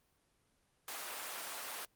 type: high-pass noise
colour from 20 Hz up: pink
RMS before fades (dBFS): -43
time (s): 0.88-1.85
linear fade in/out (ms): 2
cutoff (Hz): 740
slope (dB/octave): 12
effects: pink hiss -75 dBFS RMS until 1.95 s + Opus 32 kbps